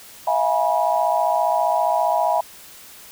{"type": "tone cluster", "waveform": "sine", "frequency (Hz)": [647, 702, 830, 970], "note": ["E5", "F5", "G#5", "B5"], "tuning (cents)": [-32, 9, -1, -31], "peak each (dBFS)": -22, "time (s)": [0.27, 2.41], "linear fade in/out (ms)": 5, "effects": ["white hiss -43 dBFS RMS until 3.11 s"]}